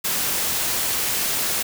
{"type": "noise", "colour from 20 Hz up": "white", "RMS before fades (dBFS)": -23, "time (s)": [0.04, 1.63], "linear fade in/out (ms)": 10, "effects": []}